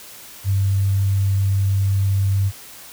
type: tone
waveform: sine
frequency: 98 Hz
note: G2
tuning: in tune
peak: -15 dBFS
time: 0.44-2.52 s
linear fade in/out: 50 ms
effects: white hiss -40 dBFS RMS until 2.92 s